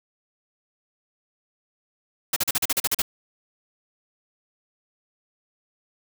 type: noise bursts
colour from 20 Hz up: white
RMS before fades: -22 dBFS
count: 10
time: 2.33-3.02 s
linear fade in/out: 5 ms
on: 33 ms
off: 40 ms
effects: none